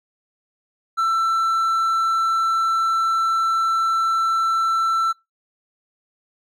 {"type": "tone", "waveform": "triangle", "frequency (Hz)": 1336, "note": "E6", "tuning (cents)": 23, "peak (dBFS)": -15, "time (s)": [0.97, 5.13], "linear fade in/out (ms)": 20, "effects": ["noise-tail reverb RT60 0.2 s tail -23 dB re dry"]}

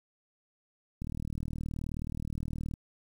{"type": "click train", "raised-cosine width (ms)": 5, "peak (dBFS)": -24, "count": 68, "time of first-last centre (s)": [1.02, 2.738], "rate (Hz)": 39, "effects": ["9-bit"]}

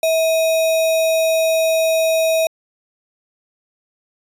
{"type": "tone with sample-and-hold", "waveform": "sine", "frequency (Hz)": 647, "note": "E5", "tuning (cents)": -32, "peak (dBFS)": -13, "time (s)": [0.03, 2.47], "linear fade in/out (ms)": 2, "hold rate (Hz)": 3150, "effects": ["resampled to 32000 Hz"]}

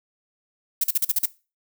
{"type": "noise bursts", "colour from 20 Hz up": "violet", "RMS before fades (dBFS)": -20, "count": 7, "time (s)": [0.81, 1.258], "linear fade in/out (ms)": 5, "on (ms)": 28, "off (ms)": 42, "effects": ["noise-tail reverb RT60 0.3 s tail -19 dB re dry"]}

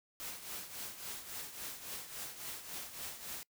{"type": "noise with tremolo", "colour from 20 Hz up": "white", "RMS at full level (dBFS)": -42, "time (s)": [0.2, 3.43], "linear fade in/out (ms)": 0, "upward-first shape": "triangle", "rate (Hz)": 3.6, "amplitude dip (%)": 70, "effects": ["noise-tail reverb RT60 0.1 s tail -25 dB re dry"]}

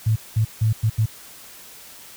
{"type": "tone bursts at uneven times", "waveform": "sine", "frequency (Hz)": 110, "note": "A2", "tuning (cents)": 0, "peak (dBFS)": -15, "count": 5, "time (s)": [[0.06, 0.16], [0.36, 0.45], [0.61, 0.73], [0.83, 0.9], [0.98, 1.06]], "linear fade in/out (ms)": 10, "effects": ["white hiss -43 dBFS RMS until 2.16 s"]}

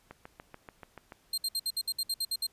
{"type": "click train", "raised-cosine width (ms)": 0.5, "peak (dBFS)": -29, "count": 8, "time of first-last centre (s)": [0.11, 1.122], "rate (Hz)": 6.92}
{"type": "tone bursts", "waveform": "sawtooth", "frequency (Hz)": 4186, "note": "C8", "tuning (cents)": 0, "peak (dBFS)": -26, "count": 11, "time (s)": [1.33, 2.468], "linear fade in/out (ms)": 5, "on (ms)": 48, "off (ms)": 61}
{"effects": ["pink hiss -66 dBFS RMS until 2.52 s", "resampled to 32000 Hz"]}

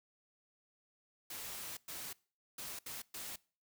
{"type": "noise bursts at uneven times", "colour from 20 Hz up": "white", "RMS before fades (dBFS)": -45, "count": 5, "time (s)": [[1.3, 1.77], [1.88, 2.13], [2.58, 2.79], [2.86, 3.02], [3.14, 3.36]], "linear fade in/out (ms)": 5, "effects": ["noise-tail reverb RT60 0.4 s tail -23 dB re dry"]}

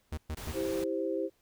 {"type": "tone bursts", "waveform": "45% pulse", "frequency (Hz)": 77.78, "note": "D#2", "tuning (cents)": 0, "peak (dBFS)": -33, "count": 3, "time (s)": [0.12, 0.522], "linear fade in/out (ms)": 5, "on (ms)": 54, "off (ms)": 120}
{"type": "noise", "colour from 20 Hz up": "pink", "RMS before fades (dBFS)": -43, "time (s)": [0.37, 0.84], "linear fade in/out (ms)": 2}
{"type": "chord", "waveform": "sine", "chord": "C major", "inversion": "first", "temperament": "just", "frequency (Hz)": [327, 392.4, 523.3], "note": ["E4", "G4", "C5"], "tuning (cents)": [-14, 2, 0], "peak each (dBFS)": -34, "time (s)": [0.53, 1.3], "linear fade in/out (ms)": 50}
{"effects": ["pink hiss -71 dBFS RMS until 1.41 s"]}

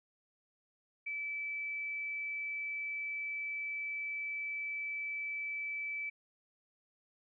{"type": "tone", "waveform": "sine", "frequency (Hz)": 2310, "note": "D7", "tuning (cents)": -29, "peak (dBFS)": -36, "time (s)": [1.06, 6.1], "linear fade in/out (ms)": 10, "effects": []}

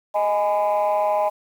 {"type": "chord", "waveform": "sine", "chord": "G# minor", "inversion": "second", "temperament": "equal with one note detuned", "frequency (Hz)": [622.3, 830.6, 1005.6], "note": ["D#5", "G#5", "B5"], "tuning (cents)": [0, 0, 31], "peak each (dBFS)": [-19, -20, -25], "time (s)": [0.14, 1.3], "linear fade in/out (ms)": 20, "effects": ["tanh soft clip ceiling -13 dBFS", "8-bit"]}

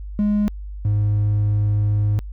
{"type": "tone pair in turn", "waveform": "triangle", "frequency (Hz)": [207.7, 103.85], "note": ["G#3", "G#2"], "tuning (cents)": [0, 0], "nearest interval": "octave", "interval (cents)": 1200, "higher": "first", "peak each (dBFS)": -13, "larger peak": "neither", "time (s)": [[0.19, 0.48], [0.85, 2.19]], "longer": "second", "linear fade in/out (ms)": 0, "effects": ["tanh soft clip ceiling -10 dBFS", "added 50 Hz sine -29 dBFS peak until 2.32 s"]}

